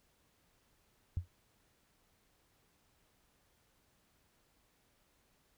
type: tone with exponential decay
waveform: sine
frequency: 88.5 Hz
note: F2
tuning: 23 cents sharp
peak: -28 dBFS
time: 1.17-1.28 s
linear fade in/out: 0 ms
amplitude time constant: 22 ms
effects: pink hiss -73 dBFS RMS until 5.57 s